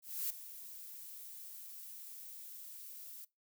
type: noise with ADSR envelope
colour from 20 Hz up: violet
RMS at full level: -36 dBFS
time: 0.02-3.25 s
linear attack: 280 ms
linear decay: 6 ms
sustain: -14 dB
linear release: 8 ms
effects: noise-tail reverb RT60 0.2 s tail -21 dB re dry